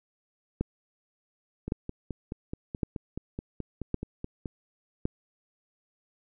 two click trains, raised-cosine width 3 ms, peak -14 / -21 dBFS, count 5 / 14, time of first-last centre 0.61-5.054 / 1.68-4.458 s, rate 0.9 / 4.68 Hz, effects none

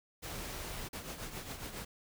pink noise, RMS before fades -42 dBFS, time 0.22-0.89 s, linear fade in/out 20 ms
pink noise with tremolo, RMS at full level -41 dBFS, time 0.93-1.85 s, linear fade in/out 5 ms, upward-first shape triangle, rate 7.3 Hz, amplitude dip 65%
effects none

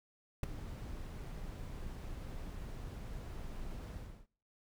brown noise with ADSR envelope, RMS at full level -28 dBFS, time 0.43-4.27 s, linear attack 4 ms, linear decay 10 ms, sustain -16 dB, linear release 330 ms, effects noise-tail reverb RT60 0.6 s tail -26 dB re dry

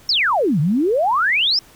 sine exponential two-way sweep, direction down then up, 5490 to 138.6 to 5490 Hz, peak -14 dBFS, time 0.09-1.59 s, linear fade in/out 2 ms, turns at 0.6 s, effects pink hiss -48 dBFS RMS until 1.75 s

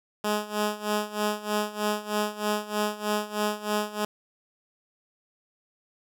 10% pulse tone with tremolo, 210 Hz, G#3, 19 cents sharp, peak -15 dBFS, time 0.24-4.05 s, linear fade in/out 5 ms, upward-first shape sine, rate 3.2 Hz, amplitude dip 85%, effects none

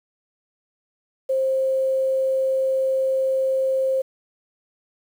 sine tone with quantisation, 529 Hz, C5, 19 cents sharp, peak -18 dBFS, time 1.29-4.02 s, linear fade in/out 10 ms, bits 8, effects none

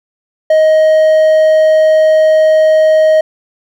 triangle tone, 627 Hz, D#5, 13 cents sharp, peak -3 dBFS, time 0.5-3.21 s, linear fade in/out 5 ms, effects none

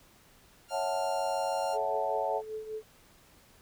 10% pulse tone, 1396.9 Hz, F6, in tune, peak -34 dBFS, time 0.68-1.78 s, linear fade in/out 50 ms
sine chord, F# minor seventh, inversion second, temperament equal with one note detuned, 554.4 / 653.2 / 740 / 880 Hz, C#5 / E5 / F#5 / A5, 0 / -16 / 0 / 0 cents, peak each -34 dBFS, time 0.7-2.42 s, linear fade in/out 50 ms
sine tone with tremolo, 434.8 Hz, A4, 21 cents flat, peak -33 dBFS, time 1.72-2.83 s, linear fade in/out 50 ms, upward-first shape triangle, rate 5.1 Hz, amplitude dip 70%
effects pink hiss -60 dBFS RMS until 3.61 s

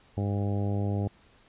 harmonic tone, 101 Hz, G#2, 48 cents flat, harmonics 1 / 2 / 3 / 4 / 5 / 6 / 7 / 8, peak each -27 / -33 / -37 / -39 / -41 / -43 / -44 / -45 dBFS, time 0.17-1.08 s, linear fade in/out 5 ms, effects pink hiss -60 dBFS RMS until 1.48 s + resampled to 8000 Hz

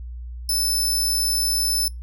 20% pulse tone, 5274 Hz, E8, in tune, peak -14 dBFS, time 0.49-1.88 s, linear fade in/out 2 ms, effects noise-tail reverb RT60 0.2 s tail -23 dB re dry + added 60 Hz sine -31 dBFS peak until 2.02 s

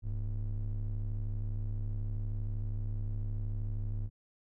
triangle ring-modulated tone, 65.8 Hz, C2, 10 cents sharp, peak -27 dBFS, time 0.02-4.1 s, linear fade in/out 50 ms, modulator 36.2 Hz, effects none

